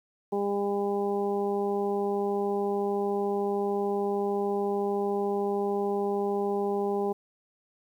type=harmonic tone; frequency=201.5 Hz; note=G3; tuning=48 cents sharp; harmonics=1 / 2 / 3 / 4 / 5; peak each=-33 / -27 / -39 / -33 / -42 dBFS; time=0.32-7.13 s; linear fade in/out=10 ms; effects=10-bit